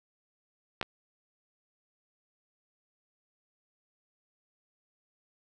clicks, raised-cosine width 0.3 ms, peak -14 / -20 dBFS, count 2, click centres 0.813 / 0.828 s, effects none

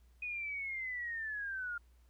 sine linear sweep, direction down, 2489 to 1396.9 Hz, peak -37 dBFS, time 0.22-1.78 s, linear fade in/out 5 ms, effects added 60 Hz sine -61 dBFS peak until 2.09 s + pink hiss -75 dBFS RMS until 2.09 s

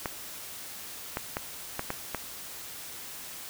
clicks, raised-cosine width 0.5 ms, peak -15 dBFS, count 6, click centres 0.058 / 1.171 / 1.369 / 1.794 / 1.904 / 2.147 s, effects white hiss -42 dBFS RMS until 3.49 s

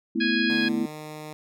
sine chord, A suspended second, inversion none, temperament equal, 220 / 246.9 / 329.6 Hz, A3 / B3 / E4, 0 / 0 / 0 cents, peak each -27 dBFS, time 0.15-0.86 s, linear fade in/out 10 ms
harmonic tone, 828 Hz, G#5, 5 cents flat, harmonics 2 / 3 / 4 / 5 / 6, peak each -26 / -30 / -32 / -34 / -36 dBFS, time 0.2-0.69 s, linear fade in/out 10 ms
10% pulse tone with pitch glide, 149.1 to 153.11 Hz, D3 to D#3, +27 to -28 cents, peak -28 dBFS, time 0.5-1.33 s, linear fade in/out 0 ms, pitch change +45 cents, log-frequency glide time 0.75-0.93 s
effects none

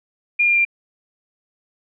sine tone with pitch steps, 2415 / 2398 / 2382 Hz, D7 / D7 / D7, +48 / +36 / +24 cents, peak -13 dBFS, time 0.39-0.651 s, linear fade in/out 10 ms, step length 87 ms, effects none

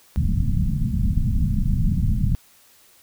pink low-pass noise, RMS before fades -20 dBFS, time 0.16-2.35 s, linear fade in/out 0 ms, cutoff 220 Hz, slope 48 dB/octave, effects white hiss -54 dBFS RMS until 3.02 s

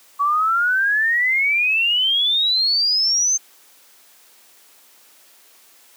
sine exponential sweep, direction up, 1124 to 6350 Hz, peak -15 dBFS, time 0.19-3.38 s, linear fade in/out 20 ms, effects white hiss -51 dBFS RMS until 5.96 s + high-pass 300 Hz 12 dB/octave

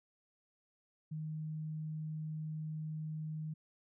sine tone, 155.56 Hz, D#3, in tune, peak -38 dBFS, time 1.11-3.54 s, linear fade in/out 10 ms, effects none

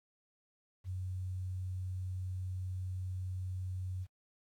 sine tone with quantisation, 92.5 Hz, F#2, in tune, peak -36 dBFS, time 0.84-4.07 s, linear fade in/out 50 ms, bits 11, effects AAC 64 kbps

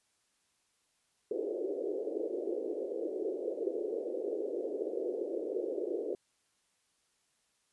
pink band-pass noise, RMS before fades -36 dBFS, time 1.31-6.15 s, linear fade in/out 2 ms, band 340 to 520 Hz, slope 48 dB/octave, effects white hiss -75 dBFS RMS until 7.72 s + resampled to 24000 Hz

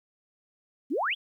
sine exponential sweep, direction up, 233.1 to 3520 Hz, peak -25 dBFS, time 0.9-1.15 s, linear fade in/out 20 ms, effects 11-bit

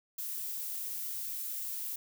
violet noise, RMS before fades -38 dBFS, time 0.18-1.96 s, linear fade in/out 5 ms, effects none

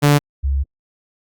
sawtooth / sine tone pair in turn, 145.3 / 68.57 Hz, D3 / C#2, -18 / -18 cents, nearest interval octave + minor second, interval 1300 cents, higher first, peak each -6 / -15 dBFS, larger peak first, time 0.02-0.19 / 0.43-0.64 s, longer second, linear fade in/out 20 ms, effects Opus 48 kbps

